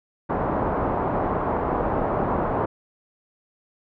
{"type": "low-pass noise", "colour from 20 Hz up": "white", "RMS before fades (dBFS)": -24, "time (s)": [0.29, 2.66], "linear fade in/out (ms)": 10, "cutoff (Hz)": 1000, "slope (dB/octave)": 24, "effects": []}